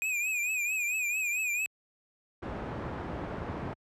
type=tone with vibrato; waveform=square; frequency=2477 Hz; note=D#7; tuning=8 cents flat; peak=-29 dBFS; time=0.02-1.66 s; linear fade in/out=0 ms; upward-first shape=triangle; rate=4.5 Hz; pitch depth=100 cents each way
type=low-pass noise; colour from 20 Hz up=pink; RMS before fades=-36 dBFS; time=2.42-3.74 s; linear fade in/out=10 ms; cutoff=1200 Hz; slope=12 dB/octave
effects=high-pass 60 Hz 12 dB/octave + low-pass 12000 Hz 12 dB/octave